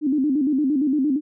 sine tone with vibrato, 281.9 Hz, C#4, 29 cents sharp, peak -17 dBFS, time 0.01-1.21 s, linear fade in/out 50 ms, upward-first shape square, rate 8.7 Hz, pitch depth 120 cents each way, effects none

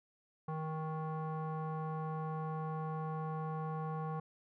square tone with low-pass filter, 157.4 Hz, D#3, 20 cents sharp, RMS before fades -39 dBFS, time 0.48-4.2 s, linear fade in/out 5 ms, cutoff 1000 Hz, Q 4.4, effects none

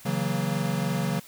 square chord, F# dominant seventh, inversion second, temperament equal with one note detuned, 138.59 / 161.98 / 185 / 233.1 Hz, C#3 / E3 / F#3 / A#3, 0 / -30 / 0 / 0 cents, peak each -31 / -31 / -30 / -34 dBFS, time 0.05-1.2 s, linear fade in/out 10 ms, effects white hiss -49 dBFS RMS until 1.27 s

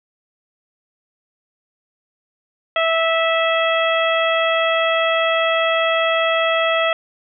harmonic tone, 655 Hz, E5, 11 cents flat, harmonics 1 / 2 / 3 / 4 / 5, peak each -18 / -21 / -23 / -24 / -25 dBFS, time 2.76-6.93 s, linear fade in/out 2 ms, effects none

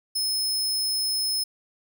sawtooth tone, 5190 Hz, E8, 28 cents flat, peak -21 dBFS, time 0.15-1.44 s, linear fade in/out 10 ms, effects none

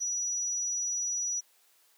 sine tone, 5860 Hz, F#8, 18 cents flat, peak -29 dBFS, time 0-1.41 s, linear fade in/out 20 ms, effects white hiss -65 dBFS RMS until 1.97 s + high-pass 400 Hz 12 dB/octave

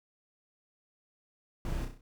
brown noise with echo, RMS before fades -35 dBFS, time 1.65-1.85 s, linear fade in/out 2 ms, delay 32 ms, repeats 5, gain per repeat -5 dB, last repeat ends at 2.01 s, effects none

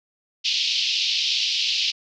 pink band-pass noise, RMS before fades -23 dBFS, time 0.44-1.92 s, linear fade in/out 20 ms, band 2700 to 5300 Hz, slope 48 dB/octave, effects none

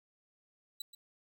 sawtooth tone with echo, 3951 Hz, B7, in tune, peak -35 dBFS, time 0.8-0.82 s, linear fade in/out 5 ms, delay 130 ms, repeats 1, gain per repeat -12 dB, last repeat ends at 0.95 s, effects none

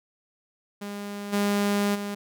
sawtooth tone with level steps, 203.3 Hz, G#3, 37 cents flat, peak -29 / -18 / -26 dBFS, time 0.81-2.15 s, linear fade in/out 10 ms, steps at 1.32 / 1.94 s, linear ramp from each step 20 ms, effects none

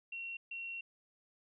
sine tone bursts at uneven times, 2733 Hz, F7, 38 cents flat, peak -40 dBFS, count 2, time 0.12-0.37 / 0.51-0.81 s, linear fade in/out 5 ms, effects none

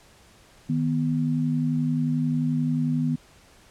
sine tone pair together, 155.56 / 246.9 Hz, D#3 / B3, 0 / 0 cents, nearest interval minor sixth, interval 800 cents, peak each -24 dBFS, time 0.69-3.16 s, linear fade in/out 10 ms, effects pink hiss -54 dBFS RMS until 3.7 s + low-pass 10000 Hz 12 dB/octave

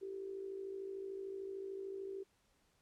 sine tone with amplitude modulation, 388.2 Hz, G4, 17 cents flat, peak -39 dBFS, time 0.01-2.24 s, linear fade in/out 20 ms, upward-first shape sine, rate 53.4 Hz, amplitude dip 60%, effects pink hiss -75 dBFS RMS until 2.81 s + low-pass 11000 Hz 12 dB/octave

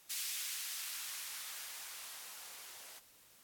violet noise with band-pass filter sweep, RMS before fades -45 dBFS, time 0.09-3 s, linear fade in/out 20 ms, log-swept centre 2700 to 480 Hz, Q 0.81, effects white hiss -63 dBFS RMS until 3.43 s + AAC 64 kbps

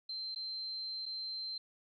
sine tone with dropouts, 4120 Hz, C8, 28 cents flat, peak -38 dBFS, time 0.09-1.58 s, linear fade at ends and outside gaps 5 ms, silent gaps 0.348-0.359 / 1.057-1.061 s, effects none

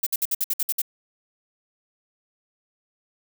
violet noise bursts, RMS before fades -23 dBFS, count 9, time 0.03-0.818 s, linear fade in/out 5 ms, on 36 ms, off 58 ms, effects none

